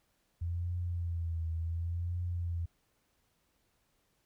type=tone with vibrato; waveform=sine; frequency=84.8 Hz; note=E2; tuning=50 cents sharp; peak=-32 dBFS; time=0.41-2.66 s; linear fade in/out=10 ms; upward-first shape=triangle; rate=0.69 Hz; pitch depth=74 cents each way; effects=pink hiss -75 dBFS RMS until 4.25 s